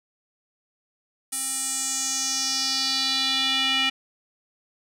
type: tone with band-pass filter sweep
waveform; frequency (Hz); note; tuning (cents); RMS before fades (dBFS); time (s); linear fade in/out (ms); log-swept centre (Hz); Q
square; 266.1; C4; +29; -25; 1.32-3.9; 10; 9600 to 2800; 3.7
effects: none